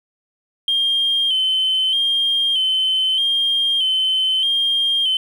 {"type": "tone with vibrato", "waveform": "sine", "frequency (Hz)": 3136, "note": "G7", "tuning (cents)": 0, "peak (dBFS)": -14, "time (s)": [0.68, 5.17], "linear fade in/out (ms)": 2, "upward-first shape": "square", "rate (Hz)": 0.8, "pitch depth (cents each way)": 41, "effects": ["tanh soft clip ceiling -11 dBFS", "8-bit"]}